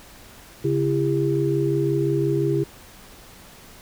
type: tone cluster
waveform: sine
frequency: 138.5 / 336.3 / 402 Hz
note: C#3 / E4 / G4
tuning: -1 / +35 / +44 cents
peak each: -23 dBFS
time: 0.64-2.64 s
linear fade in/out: 10 ms
effects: pink hiss -46 dBFS RMS until 3.81 s